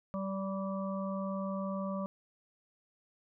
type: harmonic tone with a mistuned harmonic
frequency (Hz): 193.4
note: G3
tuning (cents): -23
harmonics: 1 / 3 / 5 / 6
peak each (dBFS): -35 / -39 / -47 / -43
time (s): 0.14-2.06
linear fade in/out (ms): 0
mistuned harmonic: 5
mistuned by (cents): +25
effects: none